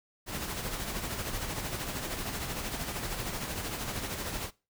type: noise with tremolo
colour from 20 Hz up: pink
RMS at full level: -34 dBFS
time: 0.26-4.51 s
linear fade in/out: 50 ms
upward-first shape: sine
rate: 13 Hz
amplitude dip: 45%
effects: noise-tail reverb RT60 0.3 s tail -21 dB re dry